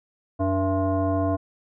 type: tone with frequency modulation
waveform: sine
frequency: 289.9 Hz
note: D4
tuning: 22 cents flat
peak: -20 dBFS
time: 0.39-1.37 s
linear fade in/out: 20 ms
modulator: 382 Hz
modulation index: 1.4
effects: none